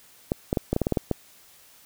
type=clicks; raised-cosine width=2 ms; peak=-9 dBFS; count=10; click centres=0.319 / 0.529 / 0.572 / 0.73 / 0.764 / 0.817 / 0.869 / 0.923 / 0.972 / 1.113 s; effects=white hiss -54 dBFS RMS until 1.85 s